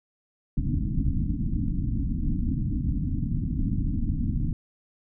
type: low-pass noise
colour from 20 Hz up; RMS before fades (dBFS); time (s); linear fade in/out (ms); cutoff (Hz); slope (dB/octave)
pink; -26; 0.57-4.53; 2; 300; 96
effects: none